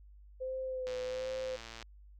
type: tone with vibrato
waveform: sine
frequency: 514 Hz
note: C5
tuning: 31 cents flat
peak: -35 dBFS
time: 0.4-1.57 s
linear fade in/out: 20 ms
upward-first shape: sine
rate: 1.3 Hz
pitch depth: 27 cents each way
type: click train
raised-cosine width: 0.2 ms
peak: -29 dBFS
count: 110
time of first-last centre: 0.87-1.826 s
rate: 114 Hz
effects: added 50 Hz sine -53 dBFS peak until 2.19 s